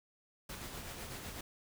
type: noise with tremolo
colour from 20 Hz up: pink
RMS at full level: -44 dBFS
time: 0.49-1.41 s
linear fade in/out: 5 ms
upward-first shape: sine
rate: 8 Hz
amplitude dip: 35%
effects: none